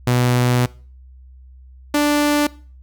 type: tone pair in turn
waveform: sawtooth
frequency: 123.47 / 293.7 Hz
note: B2 / D4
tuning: 0 / 0 cents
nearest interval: octave + minor third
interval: 1500 cents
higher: second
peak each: -10 dBFS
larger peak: neither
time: 0.07-0.66 / 1.94-2.47 s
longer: first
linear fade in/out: 5 ms
effects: noise-tail reverb RT60 0.4 s tail -21 dB re dry + added 64 Hz sine -40 dBFS peak until 2.82 s